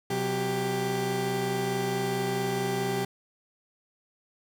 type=tone cluster; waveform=30% pulse; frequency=127.7 / 185.1 / 394.8 Hz; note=C3 / F#3 / G4; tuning=-42 / +1 / +12 cents; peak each=-31 / -31 / -26 dBFS; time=0.1-3.05 s; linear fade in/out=5 ms; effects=none